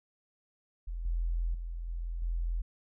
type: tone with level steps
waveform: sine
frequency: 42.28 Hz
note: E1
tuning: 45 cents sharp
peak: -34 / -28 / -35 / -33 / -29 dBFS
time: 0.87-2.62 s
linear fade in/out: 10 ms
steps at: 1.05 / 1.54 / 1.88 / 2.22 s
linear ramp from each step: 5 ms
effects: none